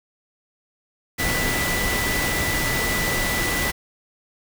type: tone in noise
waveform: sine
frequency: 1980 Hz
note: B6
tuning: 4 cents sharp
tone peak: -25 dBFS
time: 1.18-3.72 s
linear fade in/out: 20 ms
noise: pink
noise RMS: -24 dBFS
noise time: 1.18-3.72 s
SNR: -4 dB
effects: none